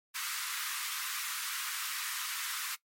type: high-pass noise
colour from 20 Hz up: pink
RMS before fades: -37 dBFS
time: 0.14-2.76 s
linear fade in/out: 20 ms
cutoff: 1100 Hz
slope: 48 dB/octave
effects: noise-tail reverb RT60 0.1 s tail -18 dB re dry + MP3 64 kbps